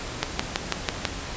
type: click train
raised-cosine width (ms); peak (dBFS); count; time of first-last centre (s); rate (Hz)
0.2; -4; 6; 0.23-1.052; 6.08
effects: pink hiss -34 dBFS RMS until 1.36 s + resampled to 16000 Hz